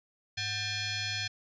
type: tone with frequency modulation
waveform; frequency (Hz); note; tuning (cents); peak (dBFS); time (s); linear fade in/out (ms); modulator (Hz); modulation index
sine; 941; A#5; +16; -31; 0.37-1.28; 10; 838; 5.5
effects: resampled to 16000 Hz